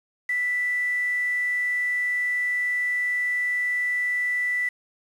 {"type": "tone with quantisation", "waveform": "sine", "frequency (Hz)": 1975.5, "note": "B6", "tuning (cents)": 0, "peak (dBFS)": -22, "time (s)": [0.29, 4.69], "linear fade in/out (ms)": 5, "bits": 7, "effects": ["low-pass 11000 Hz 12 dB/octave"]}